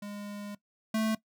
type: tone pair in turn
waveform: square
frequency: 204.9 / 219.7 Hz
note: G#3 / A3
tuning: -23 / -2 cents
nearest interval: minor second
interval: 121 cents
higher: second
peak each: -39 / -27 dBFS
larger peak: second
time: 0.02-0.55 / 0.94-1.15 s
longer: first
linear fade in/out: 5 ms
effects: noise-tail reverb RT60 0.1 s tail -18 dB re dry